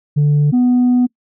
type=tone pair in turn; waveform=sine; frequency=146.83 / 247.6 Hz; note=D3 / B3; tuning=0 / +5 cents; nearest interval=major sixth; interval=905 cents; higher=second; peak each=-7 dBFS; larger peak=neither; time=0.16-0.52 / 0.52-1.07 s; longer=second; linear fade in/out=20 ms; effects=noise-tail reverb RT60 0.1 s tail -25 dB re dry + tanh soft clip ceiling -8 dBFS